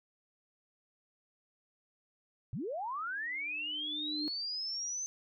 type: linear sweep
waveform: sine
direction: up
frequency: 95.3 to 6220 Hz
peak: -35 dBFS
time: 2.53-5.06 s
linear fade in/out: 0 ms
type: tone with exponential growth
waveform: sine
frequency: 301.3 Hz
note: D4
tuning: 44 cents sharp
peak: -34 dBFS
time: 2.94-4.28 s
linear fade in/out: 0 ms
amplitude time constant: 290 ms
effects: none